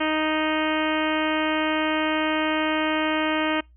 harmonic tone, 311.1 Hz, D#4, in tune, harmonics 1 / 2 / 3 / 4 / 5 / 6 / 7 / 8 / 9 / 10, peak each -25 / -28 / -30 / -31 / -32 / -33 / -33 / -34 / -35 / -35 dBFS, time 0-3.61 s, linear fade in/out 10 ms, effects noise-tail reverb RT60 0.2 s tail -26 dB re dry + added 60 Hz sine -50 dBFS peak until 3.76 s

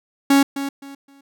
45% pulse tone with echo, 277.2 Hz, C#4, in tune, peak -11 dBFS, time 0.3-0.43 s, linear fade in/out 5 ms, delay 260 ms, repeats 3, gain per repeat -12 dB, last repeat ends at 1.21 s, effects none

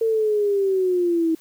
sine linear sweep, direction down, 454.5 to 320 Hz, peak -17 dBFS, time 0.01-1.35 s, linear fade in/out 5 ms, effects white hiss -53 dBFS RMS until 1.4 s

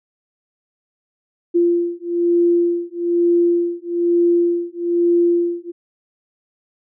sine beating tone pair, 344.7 / 345.8 Hz, F4 / F4, -23 / -17 cents, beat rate 1.1 Hz, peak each -17 dBFS, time 1.54-5.72 s, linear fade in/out 20 ms, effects none

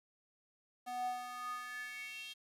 square tone with high-pass filter sweep, 246.9 Hz, B3, in tune, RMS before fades -43 dBFS, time 0.86-2.34 s, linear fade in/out 20 ms, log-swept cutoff 590 to 3200 Hz, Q 6.5, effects resampled to 32000 Hz + 11-bit

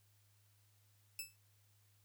10% pulse tone with exponential decay, 2631 Hz, E7, 4 cents flat, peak -30 dBFS, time 1.19-1.36 s, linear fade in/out 2 ms, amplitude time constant 36 ms, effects added 102 Hz sine -70 dBFS peak until 2.04 s + white hiss -75 dBFS RMS until 2.04 s

